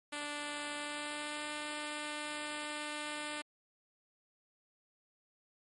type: tone with pitch glide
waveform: 5% pulse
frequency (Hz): 293.7 to 298.7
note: D4 to D4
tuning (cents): 0 to +29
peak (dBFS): -27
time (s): 0.12-3.42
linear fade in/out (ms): 10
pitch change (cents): +29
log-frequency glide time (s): 0.77-1.47
effects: MP3 48 kbps